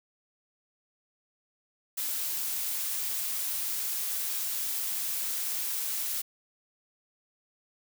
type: noise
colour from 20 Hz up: blue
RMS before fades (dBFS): -32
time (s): 1.97-6.22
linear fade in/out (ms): 10
effects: none